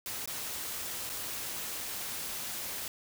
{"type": "noise with dropouts", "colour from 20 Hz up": "white", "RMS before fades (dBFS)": -38, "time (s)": [0.06, 2.88], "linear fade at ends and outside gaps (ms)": 1, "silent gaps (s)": [[0.258, 0.275], [1.094, 1.098]], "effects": []}